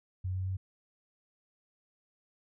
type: tone with pitch steps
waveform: sine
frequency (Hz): 92.5 / 93.47 / 94.44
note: F#2 / F#2 / F#2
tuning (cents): 0 / +18 / +36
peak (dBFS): -31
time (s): 0.24-0.57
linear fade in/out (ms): 10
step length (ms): 110
effects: none